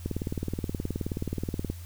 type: click train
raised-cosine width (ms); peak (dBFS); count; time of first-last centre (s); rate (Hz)
3; -17; 32; 0.06-1.7; 18.9
effects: added 86 Hz sine -39 dBFS peak until 1.85 s + white hiss -52 dBFS RMS until 1.85 s